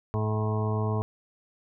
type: harmonic tone with a mistuned harmonic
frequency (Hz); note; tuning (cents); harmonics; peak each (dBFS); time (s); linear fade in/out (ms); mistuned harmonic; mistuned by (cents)
107.9; A2; -33; 1 / 2 / 3 / 4 / 6 / 7 / 8 / 9 / 10; -26 / -34 / -42 / -33 / -38 / -42 / -43 / -39 / -39; 0.14-1.02; 0; 7; +27
effects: none